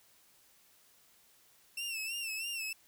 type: tone with vibrato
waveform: sawtooth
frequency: 2689 Hz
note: E7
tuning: 34 cents sharp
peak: -33 dBFS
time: 1.77-2.73 s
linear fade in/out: 5 ms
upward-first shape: sine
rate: 3.1 Hz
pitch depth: 79 cents each way
effects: white hiss -65 dBFS RMS until 2.87 s